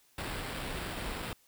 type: noise with sample-and-hold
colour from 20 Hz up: pink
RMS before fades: -38 dBFS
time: 0.18-1.33 s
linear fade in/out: 2 ms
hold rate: 6300 Hz
effects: white hiss -66 dBFS RMS until 1.47 s